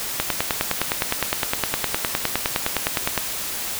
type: click train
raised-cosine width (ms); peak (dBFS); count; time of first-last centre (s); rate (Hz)
0.3; -3; 30; 0.2-3.177; 9.74
effects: white hiss -28 dBFS RMS until 3.79 s